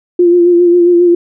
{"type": "tone with vibrato", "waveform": "sine", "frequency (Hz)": 349.2, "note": "F4", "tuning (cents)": 0, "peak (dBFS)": -4, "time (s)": [0.19, 1.15], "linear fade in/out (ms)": 5, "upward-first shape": "sine", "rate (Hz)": 7.4, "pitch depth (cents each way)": 32, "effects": []}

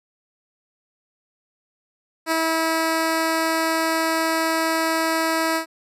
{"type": "tone with ADSR envelope", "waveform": "10% pulse", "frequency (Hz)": 324.1, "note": "E4", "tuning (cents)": -29, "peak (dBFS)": -9, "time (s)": [2.26, 5.66], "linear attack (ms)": 59, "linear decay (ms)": 6, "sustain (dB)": -2, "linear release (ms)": 99, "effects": ["resampled to 32000 Hz"]}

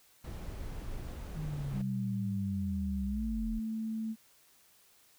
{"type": "noise", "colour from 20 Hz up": "brown", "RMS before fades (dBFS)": -41, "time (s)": [0.24, 1.82], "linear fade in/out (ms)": 5}
{"type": "linear sweep", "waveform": "sine", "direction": "down", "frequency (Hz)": [157.5, 37.3], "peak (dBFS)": -35, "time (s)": [1.35, 3.6], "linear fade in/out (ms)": 20}
{"type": "tone with pitch glide", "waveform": "sine", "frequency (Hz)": [196, 221.3], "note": ["G3", "A3"], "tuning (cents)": [0, 10], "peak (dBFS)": -33, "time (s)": [1.72, 4.16], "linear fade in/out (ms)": 50, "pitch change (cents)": 210, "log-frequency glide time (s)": [3.05, 3.24]}
{"effects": ["white hiss -64 dBFS RMS until 5.18 s"]}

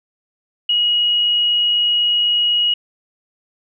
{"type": "tone", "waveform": "sine", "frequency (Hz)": 2898, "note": "F#7", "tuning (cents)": -37, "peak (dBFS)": -13, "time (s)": [0.69, 2.74], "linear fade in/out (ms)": 5, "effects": []}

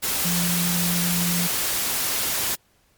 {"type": "tone in noise", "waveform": "sine", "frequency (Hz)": 174.61, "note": "F3", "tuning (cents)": 0, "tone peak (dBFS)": -23, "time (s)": [0.24, 1.48], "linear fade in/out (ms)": 20, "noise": "white", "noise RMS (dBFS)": -24, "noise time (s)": [0.02, 2.56], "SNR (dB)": -2, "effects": ["pink hiss -62 dBFS RMS until 2.97 s", "MP3 96 kbps"]}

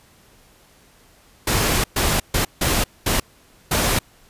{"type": "noise bursts at uneven times", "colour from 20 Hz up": "pink", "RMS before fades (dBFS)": -19, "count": 6, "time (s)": [[1.47, 1.84], [1.96, 2.2], [2.34, 2.45], [2.61, 2.84], [3.06, 3.2], [3.71, 3.99]], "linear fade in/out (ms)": 5, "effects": ["pink hiss -53 dBFS RMS until 4.29 s", "resampled to 32000 Hz"]}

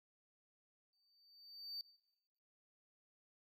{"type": "tone with exponential growth", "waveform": "triangle", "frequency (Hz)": 4601, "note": "D8", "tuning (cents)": -36, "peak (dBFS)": -40, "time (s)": [0.93, 1.81], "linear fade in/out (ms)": 1, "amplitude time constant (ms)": 190, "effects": ["noise-tail reverb RT60 1.0 s tail -19 dB re dry"]}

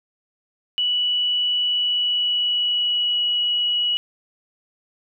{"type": "tone with pitch glide", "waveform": "sine", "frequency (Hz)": [2950, 2923], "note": ["F#7", "F#7"], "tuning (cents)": [-6, -22], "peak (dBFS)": -18, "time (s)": [0.78, 3.97], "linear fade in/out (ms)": 0, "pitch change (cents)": -16, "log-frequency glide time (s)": [1.63, 3.36], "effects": []}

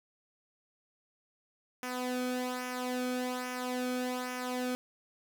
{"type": "tone with flanger", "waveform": "sawtooth", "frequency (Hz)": 250.9, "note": "B3", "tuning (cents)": 28, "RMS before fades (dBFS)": -35, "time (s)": [1.83, 4.75], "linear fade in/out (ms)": 0, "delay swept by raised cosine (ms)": [0.24, 1.07], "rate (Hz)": 1.2, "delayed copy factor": -0.65, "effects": []}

